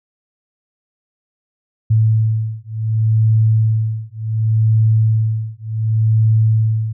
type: beating tone pair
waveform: sine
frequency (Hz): 110 / 110.68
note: A2 / A2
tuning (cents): 0 / +11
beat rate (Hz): 0.68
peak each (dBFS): -15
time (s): 1.9-6.93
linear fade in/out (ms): 10
effects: none